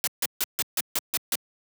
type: noise bursts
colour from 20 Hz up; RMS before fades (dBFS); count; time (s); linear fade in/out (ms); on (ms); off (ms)
white; -25; 8; 0.04-1.354; 0; 33; 150
effects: high-pass 150 Hz 12 dB/octave